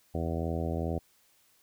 harmonic tone, 82.41 Hz, E2, in tune, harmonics 1 / 2 / 3 / 4 / 5 / 6 / 7 / 8 / 9, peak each -33 / -36 / -38 / -39 / -40 / -41 / -41 / -42 / -43 dBFS, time 0.14-0.99 s, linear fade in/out 10 ms, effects white hiss -66 dBFS RMS until 1.62 s

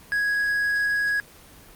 triangle tone, 1661.2 Hz, G#6, in tune, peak -19 dBFS, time 0.12-1.2 s, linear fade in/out 0 ms, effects pink hiss -48 dBFS RMS until 1.75 s + Opus 24 kbps

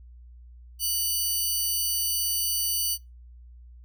5% pulse tone pair together, 2960 / 4581 Hz, F#7 / D8, 0 / -44 cents, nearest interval minor sixth, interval 756 cents, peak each -20 dBFS, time 0.79-2.98 s, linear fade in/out 50 ms, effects noise-tail reverb RT60 0.2 s tail -20 dB re dry + added 60 Hz sine -45 dBFS peak until 3.84 s

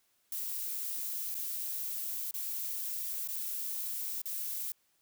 violet noise with dropouts, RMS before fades -37 dBFS, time 0.32-4.72 s, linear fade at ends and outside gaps 2 ms, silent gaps 1.345-1.35 / 2.311-2.34 / 3.276-3.286 / 4.217-4.256 s, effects white hiss -73 dBFS RMS until 5.01 s

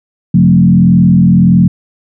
sine tone with frequency modulation, 179 Hz, F3, 43 cents sharp, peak -3 dBFS, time 0.34-1.68 s, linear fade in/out 5 ms, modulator 41.6 Hz, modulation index 1.1, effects none

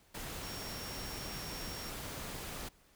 sine tone in noise, 5540 Hz, F8, 15 cents flat, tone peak -47 dBFS, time 0.43-1.9 s, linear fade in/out 10 ms, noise pink, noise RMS -43 dBFS, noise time 0.14-2.69 s, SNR -7 dB, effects pink hiss -66 dBFS RMS until 2.95 s

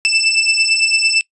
25% pulse beating tone pair, 2644 / 2652.9 Hz, E7 / E7, +5 / +10 cents, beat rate 8.9 Hz, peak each -11 dBFS, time 0.05-1.21 s, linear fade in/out 0 ms, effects noise-tail reverb RT60 0.1 s tail -22 dB re dry + resampled to 24000 Hz

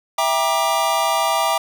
square chord, E half-diminished seventh, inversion none, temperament just, 659.3 / 791.1 / 949.3 / 1186.7 Hz, E5 / G5 / Bb5 / D6, 0 / +16 / +31 / +18 cents, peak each -23 dBFS, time 0.18-1.58 s, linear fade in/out 5 ms, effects none

